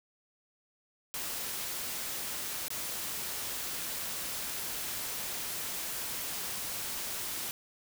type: noise with dropouts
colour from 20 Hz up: white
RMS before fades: -37 dBFS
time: 1.14-7.51 s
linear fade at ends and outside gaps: 0 ms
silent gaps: 2.682-2.704 s
effects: none